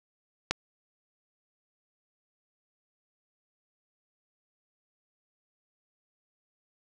click, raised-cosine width 0.2 ms, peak -8 dBFS, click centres 0.51 s, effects none

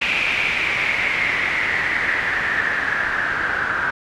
white noise with low-pass filter sweep, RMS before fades -21 dBFS, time 0.01-3.91 s, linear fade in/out 10 ms, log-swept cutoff 2500 to 1500 Hz, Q 7, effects none

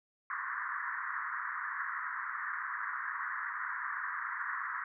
white band-pass noise, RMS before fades -38 dBFS, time 0.3-4.84 s, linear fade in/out 2 ms, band 1000 to 1900 Hz, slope 96 dB/octave, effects none

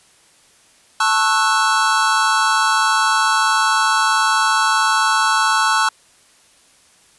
square chord, F# minor seventh, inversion first, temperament equal with one note detuned, 880 / 1095.4 / 1318.5 / 1480 Hz, A5 / C#6 / E6 / F#6, 0 / -21 / 0 / 0 cents, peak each -20 dBFS, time 1-5.89 s, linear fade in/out 5 ms, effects white hiss -52 dBFS RMS until 7.18 s + resampled to 24000 Hz

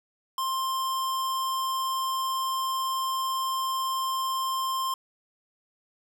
square tone, 1053 Hz, C6, 11 cents sharp, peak -27 dBFS, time 0.38-4.94 s, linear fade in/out 2 ms, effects none

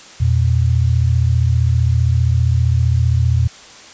sine tone pair together, 83.85 / 119.1 Hz, E2 / A#2, +30 / +38 cents, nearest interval tritone, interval 608 cents, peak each -14 dBFS, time 0.2-3.48 s, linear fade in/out 10 ms, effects white hiss -39 dBFS RMS until 3.93 s + resampled to 16000 Hz

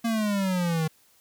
square exponential sweep, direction down, 233.1 to 155.56 Hz, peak -24 dBFS, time 0.04-0.88 s, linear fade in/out 10 ms, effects white hiss -61 dBFS RMS until 1.2 s

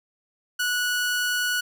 sawtooth tone, 1470 Hz, F#6, 12 cents flat, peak -19 dBFS, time 0.59-1.61 s, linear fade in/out 10 ms, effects none

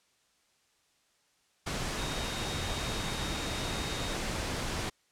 sine tone in noise, 3729 Hz, A#7, in tune, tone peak -42 dBFS, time 1.98-4.15 s, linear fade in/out 10 ms, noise pink, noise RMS -34 dBFS, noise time 1.66-4.9 s, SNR -11 dB, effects white hiss -70 dBFS RMS until 5.11 s + low-pass 8000 Hz 12 dB/octave

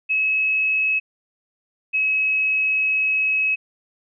sine tone pair in turn, 2574 / 2564 Hz, E7 / E7, -42 / -49 cents, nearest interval unison, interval 7 cents, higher first, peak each -17 dBFS, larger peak neither, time 0.09-1 / 1.93-3.56 s, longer second, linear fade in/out 20 ms, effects none

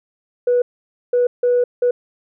sine tone bursts at uneven times, 489.3 Hz, B4, 16 cents flat, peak -11 dBFS, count 4, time 0.47-0.62 / 1.13-1.27 / 1.43-1.64 / 1.82-1.91 s, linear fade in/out 5 ms, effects tanh soft clip ceiling -9 dBFS

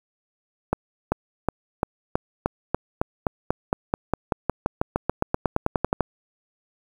accelerating click train, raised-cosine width 1 ms, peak -6 dBFS, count 28, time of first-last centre 0.73-6.007 s, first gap 390 ms, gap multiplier 0.94, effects 7-bit

